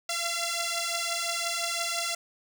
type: beating tone pair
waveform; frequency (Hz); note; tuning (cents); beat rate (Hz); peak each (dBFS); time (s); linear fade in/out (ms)
5% pulse; 679 / 684.8; F5 / F5; -49 / -34; 5.8; -20; 0.09-2.15; 5
effects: none